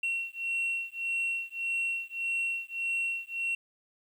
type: beating tone pair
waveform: sine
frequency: 2726 / 2727.7 Hz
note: F7 / F7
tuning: -43 / -41 cents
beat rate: 1.7 Hz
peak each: -31 dBFS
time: 0.03-3.55 s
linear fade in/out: 5 ms
effects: tanh soft clip ceiling -26 dBFS + 10-bit